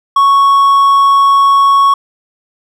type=tone; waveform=triangle; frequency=1108.7 Hz; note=C#6; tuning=in tune; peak=-3 dBFS; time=0.16-1.94 s; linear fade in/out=5 ms; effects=none